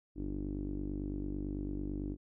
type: tone with low-pass filter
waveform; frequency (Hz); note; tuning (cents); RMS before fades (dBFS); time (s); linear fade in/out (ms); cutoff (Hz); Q
sawtooth; 49; G1; 0; -38; 0.15-2.17; 50; 310; 7.3
effects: none